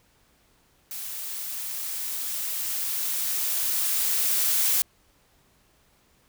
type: noise with level ramp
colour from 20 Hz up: blue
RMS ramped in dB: -35 to -22 dBFS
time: 0.91-4.82 s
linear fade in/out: 0 ms
effects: pink hiss -63 dBFS RMS until 6.28 s